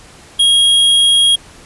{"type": "tone", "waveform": "square", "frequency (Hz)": 3277, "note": "G#7", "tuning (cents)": -24, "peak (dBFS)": -8, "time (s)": [0.39, 1.36], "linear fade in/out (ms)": 10, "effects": ["pink hiss -40 dBFS RMS until 1.65 s", "resampled to 24000 Hz"]}